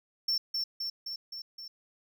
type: tone with echo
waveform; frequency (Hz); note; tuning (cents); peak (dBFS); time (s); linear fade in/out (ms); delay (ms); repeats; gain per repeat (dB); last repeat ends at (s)
triangle; 5410; E8; +44; -25; 0.28-0.38; 5; 260; 5; -3; 1.68
effects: none